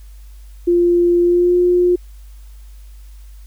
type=tone with pitch glide; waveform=sine; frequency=348 to 355.7 Hz; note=F4 to F4; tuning=-6 to +32 cents; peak=-10 dBFS; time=0.67-1.96 s; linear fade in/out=10 ms; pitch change=+38 cents; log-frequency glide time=1.21-1.56 s; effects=added 50 Hz sine -35 dBFS peak until 3.46 s + white hiss -54 dBFS RMS until 3.46 s